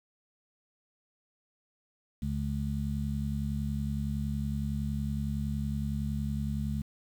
harmonic tone, 70.8 Hz, C#2, 37 cents sharp, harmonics 1 / 2 / 3, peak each -34 / -34 / -34 dBFS, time 2.22-6.82 s, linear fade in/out 5 ms, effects 9-bit

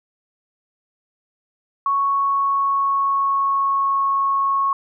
sine tone with pitch glide, 1108.7 to 1099.1 Hz, C#6 to C#6, 0 to -15 cents, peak -16 dBFS, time 1.86-4.73 s, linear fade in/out 2 ms, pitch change -15 cents, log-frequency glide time 2.08-3.96 s, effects none

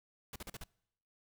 pink noise bursts, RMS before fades -45 dBFS, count 5, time 0.33-0.638 s, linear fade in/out 2 ms, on 28 ms, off 42 ms, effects noise-tail reverb RT60 0.8 s tail -25 dB re dry

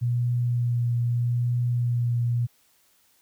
sine tone with vibrato, 120.5 Hz, B2, 42 cents flat, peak -21 dBFS, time 0.01-2.47 s, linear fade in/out 20 ms, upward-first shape triangle, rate 0.79 Hz, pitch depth 18 cents each way, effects white hiss -63 dBFS RMS until 3.21 s

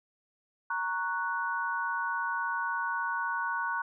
sine chord, F# major, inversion first, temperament equal, 932.3 / 1108.7 / 1480 Hz, A#5 / C#6 / F#6, 0 / 0 / 0 cents, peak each -34 / -35 / -32 dBFS, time 0.7-3.82 s, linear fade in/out 5 ms, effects none

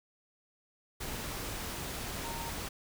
sine tone in noise, 922 Hz, A#5, 19 cents flat, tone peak -42 dBFS, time 2.24-2.5 s, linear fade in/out 10 ms, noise pink, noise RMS -39 dBFS, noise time 1-2.69 s, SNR -6 dB, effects none

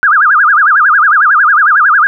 sine tone with vibrato, 1407 Hz, F6, 12 cents sharp, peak -4 dBFS, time 0.03-2.07 s, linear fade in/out 0 ms, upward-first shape sine, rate 11 Hz, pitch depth 290 cents each way, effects none

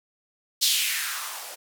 violet noise with band-pass filter sweep, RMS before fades -27 dBFS, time 0.61-1.56 s, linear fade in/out 20 ms, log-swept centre 4100 to 530 Hz, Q 2.6, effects none

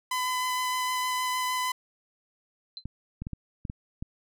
sawtooth tone with vibrato, 1009 Hz, B5, 37 cents sharp, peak -23 dBFS, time 0.11-1.72 s, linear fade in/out 5 ms, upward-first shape sine, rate 6.5 Hz, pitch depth 9 cents each way
sine tone with exponential decay, 4082 Hz, C8, 44 cents flat, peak -32 dBFS, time 2.77-2.84 s, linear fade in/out 1 ms, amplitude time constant 15 ms
clicks, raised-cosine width 5 ms, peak -22 dBFS, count 7, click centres 2.856 / 3.22 / 3.269 / 3.333 / 3.652 / 3.699 / 4.025 s
effects none

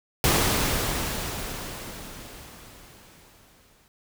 pink noise with exponential decay, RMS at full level -20 dBFS, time 0.24-3.88 s, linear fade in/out 1 ms, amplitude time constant 790 ms, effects none

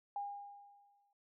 sine tone with exponential decay, 810 Hz, G#5, 43 cents flat, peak -36 dBFS, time 0.16-1.13 s, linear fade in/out 2 ms, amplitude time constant 210 ms, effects noise-tail reverb RT60 0.2 s tail -26 dB re dry

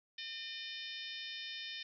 harmonic tone with a mistuned harmonic, 606 Hz, D#5, 46 cents flat, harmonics 3 / 4 / 5 / 6 / 7 / 8 / 9, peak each -50 / -50 / -48 / -46 / -54 / -53 / -55 dBFS, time 0.18-1.83 s, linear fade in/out 5 ms, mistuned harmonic 8, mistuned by +44 cents, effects none

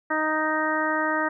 harmonic tone, 311.1 Hz, D#4, in tune, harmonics 1 / 2 / 3 / 4 / 5 / 6, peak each -29 / -29 / -29 / -29 / -29 / -29 dBFS, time 0.1-1.29 s, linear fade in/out 10 ms, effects none

